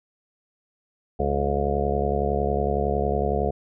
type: harmonic tone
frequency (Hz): 70.9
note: C#2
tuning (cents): +40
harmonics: 1 / 2 / 3 / 5 / 6 / 7 / 8 / 9 / 10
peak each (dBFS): -27 / -31 / -31 / -34 / -27 / -30 / -33 / -33 / -28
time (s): 1.19-3.51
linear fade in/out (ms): 10
effects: none